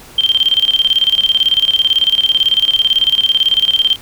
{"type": "tone with tremolo", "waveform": "sine", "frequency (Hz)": 3153, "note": "G7", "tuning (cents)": 9, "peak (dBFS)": -7, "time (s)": [0.18, 3.96], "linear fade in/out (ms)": 5, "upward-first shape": "square", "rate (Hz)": 18, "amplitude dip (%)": 80, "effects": ["pink hiss -38 dBFS RMS until 4.01 s"]}